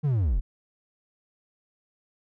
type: linear sweep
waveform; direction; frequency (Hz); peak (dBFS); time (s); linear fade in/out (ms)
triangle; down; 155.56 to 30.32; -19; 0.03-0.41; 20
effects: none